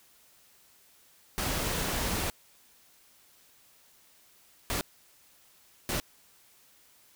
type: noise bursts at uneven times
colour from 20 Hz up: pink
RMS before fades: -31 dBFS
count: 3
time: 1.38-2.3 / 4.7-4.81 / 5.89-6 s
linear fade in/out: 0 ms
effects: white hiss -61 dBFS RMS until 7.15 s